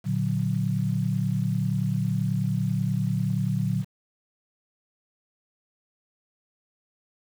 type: chord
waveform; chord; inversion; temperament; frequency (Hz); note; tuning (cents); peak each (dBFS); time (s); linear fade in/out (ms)
sine; Bb augmented; none; equal; 116.54 / 146.83 / 185; Bb2 / D3 / F#3; 0 / 0 / 0; -27; 0.04-3.85; 50
effects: 8-bit